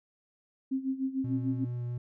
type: tone with tremolo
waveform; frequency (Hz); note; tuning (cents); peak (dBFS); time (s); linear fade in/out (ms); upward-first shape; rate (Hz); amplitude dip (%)
sine; 265.3; C4; +24; -26; 0.71-1.65; 10; sine; 6.7; 80
type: tone with vibrato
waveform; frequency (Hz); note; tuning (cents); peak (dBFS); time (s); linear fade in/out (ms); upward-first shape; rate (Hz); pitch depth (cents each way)
triangle; 121.3; B2; -31; -30; 1.24-1.98; 5; sine; 4.5; 9
effects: none